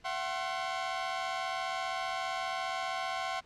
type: tone cluster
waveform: sawtooth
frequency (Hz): 677 / 752 / 1066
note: E5 / F#5 / C6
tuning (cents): +46 / +28 / +32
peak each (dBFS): -35 / -32 / -34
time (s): 0.04-3.41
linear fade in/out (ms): 20
effects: pink hiss -62 dBFS RMS until 3.45 s + low-pass 5000 Hz 12 dB/octave